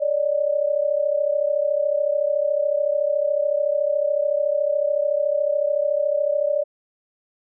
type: tone pair together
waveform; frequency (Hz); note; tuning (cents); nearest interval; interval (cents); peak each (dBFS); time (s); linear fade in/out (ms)
sine; 568.2 / 602; C#5 / D5; +43 / +43; minor second; 100; -21; 0-6.64; 20
effects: none

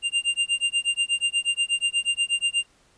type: tone with tremolo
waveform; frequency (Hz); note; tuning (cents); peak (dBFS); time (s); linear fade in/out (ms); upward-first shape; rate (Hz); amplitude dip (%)
square; 2794; F7; 0; -19; 0.02-2.66; 50; sine; 8.3; 100
effects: pink hiss -60 dBFS RMS until 2.97 s + resampled to 22050 Hz

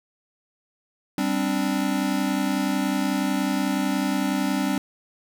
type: chord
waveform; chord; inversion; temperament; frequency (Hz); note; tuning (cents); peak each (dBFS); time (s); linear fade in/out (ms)
square; G suspended fourth; none; equal with one note detuned; 196 / 261.6 / 292.5; G3 / C4 / D4; 0 / 0 / -7; -27; 1.18-4.78; 2
effects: 10-bit

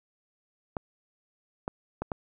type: clicks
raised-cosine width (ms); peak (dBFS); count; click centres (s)
1; -17; 4; 0.768 / 1.679 / 2.02 / 2.118
effects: none

